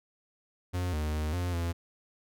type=tone with pitch steps; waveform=45% pulse; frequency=90 / 76.2 / 76.8 / 88.9 / 85.2 Hz; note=F#2 / D#2 / D#2 / F2 / F2; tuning=-47 / -36 / -22 / +31 / -42 cents; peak=-29 dBFS; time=0.73-1.73 s; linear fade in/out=20 ms; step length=200 ms; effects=none